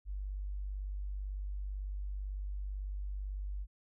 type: tone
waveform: sine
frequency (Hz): 49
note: G1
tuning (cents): 0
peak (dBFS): -36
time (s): 0.05-3.67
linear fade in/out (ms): 50
effects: none